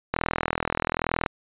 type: click train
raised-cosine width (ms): 0.5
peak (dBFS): -8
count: 47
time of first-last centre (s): 0.14-1.262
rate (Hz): 41
effects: resampled to 8000 Hz